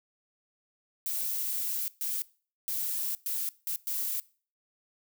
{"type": "noise bursts at uneven times", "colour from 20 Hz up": "violet", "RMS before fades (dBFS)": -32, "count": 6, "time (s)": [[1.06, 1.88], [2.01, 2.22], [2.68, 3.15], [3.26, 3.49], [3.67, 3.76], [3.87, 4.2]], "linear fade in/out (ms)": 0, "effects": ["noise-tail reverb RT60 0.4 s tail -21 dB re dry"]}